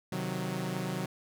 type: chord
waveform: sawtooth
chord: C diminished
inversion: none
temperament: equal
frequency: 130.81 / 155.56 / 185 Hz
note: C3 / Eb3 / Gb3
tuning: 0 / 0 / 0 cents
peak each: -34 / -34 / -31 dBFS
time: 0.12-1.06 s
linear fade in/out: 5 ms
effects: none